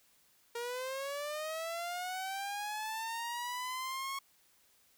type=linear sweep; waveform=sawtooth; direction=up; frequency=466.2 to 1100 Hz; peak=-33 dBFS; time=0.55-4.19 s; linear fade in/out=5 ms; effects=white hiss -68 dBFS RMS until 4.97 s